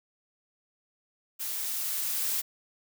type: noise with level ramp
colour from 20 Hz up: blue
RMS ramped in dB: -34 to -29 dBFS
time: 1.39-2.42 s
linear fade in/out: 20 ms
effects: none